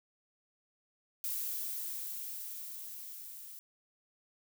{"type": "noise with level ramp", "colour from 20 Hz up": "violet", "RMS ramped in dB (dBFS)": [-36, -49], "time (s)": [1.24, 3.59], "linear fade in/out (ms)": 0, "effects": []}